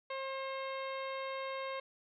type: harmonic tone with a mistuned harmonic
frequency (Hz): 535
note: C5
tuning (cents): +38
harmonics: 1 / 2 / 3 / 4 / 5 / 6 / 7 / 8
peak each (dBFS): -40 / -42 / -51 / -47 / -52 / -56 / -54 / -58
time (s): 0.1-1.8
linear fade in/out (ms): 5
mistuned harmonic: 6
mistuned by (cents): -21
effects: none